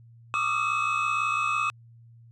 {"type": "tone cluster", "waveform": "triangle", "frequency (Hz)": [1135, 1201, 1259, 1356, 2570], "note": ["C#6", "D6", "D#6", "E6", "E7"], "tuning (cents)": [41, 38, 20, 49, -45], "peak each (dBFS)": [-31, -26, -30, -34, -27], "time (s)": [0.34, 1.7], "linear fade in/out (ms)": 0, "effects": ["added 116 Hz sine -49 dBFS peak until 2.31 s", "resampled to 24000 Hz"]}